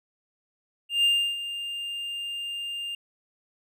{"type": "tone with ADSR envelope", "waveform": "triangle", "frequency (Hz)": 2803, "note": "F7", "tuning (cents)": 6, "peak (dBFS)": -16, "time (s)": [0.89, 2.95], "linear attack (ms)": 150, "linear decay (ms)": 320, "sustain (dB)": -13, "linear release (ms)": 3, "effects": []}